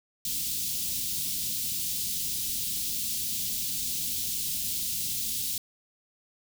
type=band-stop noise; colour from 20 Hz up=white; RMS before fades=-31 dBFS; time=0.25-5.58 s; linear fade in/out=2 ms; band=260 to 3200 Hz; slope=24 dB/octave; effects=none